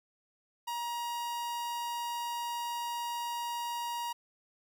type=tone; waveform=45% pulse; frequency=949 Hz; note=A#5; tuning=31 cents sharp; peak=-34 dBFS; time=0.67-4.13 s; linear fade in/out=10 ms; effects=none